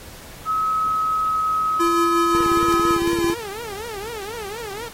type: tone with pitch glide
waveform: sine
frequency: 1282 to 1274.6 Hz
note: E6 to D#6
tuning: -49 to +41 cents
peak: -18 dBFS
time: 0.45-3 s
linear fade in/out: 50 ms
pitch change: -10 cents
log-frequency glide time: 0.63-1.63 s
type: tone with tremolo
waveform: square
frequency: 340 Hz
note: F4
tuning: 46 cents flat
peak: -18 dBFS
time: 1.79-3.35 s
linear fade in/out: 20 ms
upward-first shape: sine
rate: 5.6 Hz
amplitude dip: 30%
type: tone with vibrato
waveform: sawtooth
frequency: 430.4 Hz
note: A4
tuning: 38 cents flat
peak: -26 dBFS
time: 2.34-4.89 s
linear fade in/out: 10 ms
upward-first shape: triangle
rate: 4.1 Hz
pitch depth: 210 cents each way
type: click train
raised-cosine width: 3 ms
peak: -16 dBFS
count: 18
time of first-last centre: 2.35-3.3 s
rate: 17.9 Hz
effects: pink hiss -41 dBFS RMS until 4.93 s + AAC 48 kbps